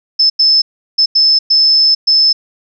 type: tone bursts at uneven times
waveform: sine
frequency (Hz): 5250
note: E8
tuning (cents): -8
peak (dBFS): -6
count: 6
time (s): 0.19-0.3 / 0.39-0.62 / 0.98-1.06 / 1.15-1.39 / 1.5-1.95 / 2.07-2.33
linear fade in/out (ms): 10
effects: none